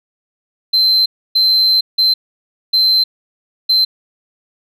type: tone bursts at uneven times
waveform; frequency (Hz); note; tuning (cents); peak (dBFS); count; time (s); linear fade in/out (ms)
sine; 4096; C8; -38; -7; 5; 0.73-1.06 / 1.35-1.81 / 1.98-2.14 / 2.73-3.04 / 3.69-3.85; 10
effects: tanh soft clip ceiling -7 dBFS